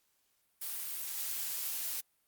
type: noise with level steps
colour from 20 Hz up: blue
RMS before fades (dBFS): -39 / -37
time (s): 0.61-2.01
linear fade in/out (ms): 10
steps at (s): 1.17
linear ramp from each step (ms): 2
effects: white hiss -75 dBFS RMS until 2.27 s + Opus 48 kbps